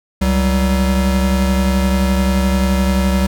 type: tone pair together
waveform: square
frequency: 67.18 / 190 Hz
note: C2 / F#3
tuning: +46 / +46 cents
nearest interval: octave + tritone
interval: 1800 cents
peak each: -16 dBFS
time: 0.21-3.27 s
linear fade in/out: 10 ms
effects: none